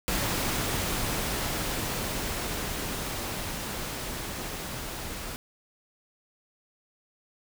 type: noise with level ramp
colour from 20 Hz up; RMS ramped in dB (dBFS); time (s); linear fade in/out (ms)
pink; -28 to -37; 0.08-5.36; 0
effects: none